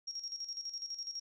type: tone with tremolo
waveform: sine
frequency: 5588 Hz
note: F8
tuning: in tune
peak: -37 dBFS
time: 0.07-1.2 s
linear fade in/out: 10 ms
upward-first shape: square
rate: 12 Hz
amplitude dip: 65%
effects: none